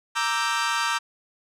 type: chord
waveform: sawtooth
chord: E half-diminished seventh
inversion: second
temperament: equal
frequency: 932.3 / 1174.7 / 1318.5 / 1568 Hz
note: Bb5 / D6 / E6 / G6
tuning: 0 / 0 / 0 / 0 cents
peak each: -24 / -25 / -25 / -24 dBFS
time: 0.15-0.99 s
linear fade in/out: 20 ms
effects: low-pass 8000 Hz 12 dB/octave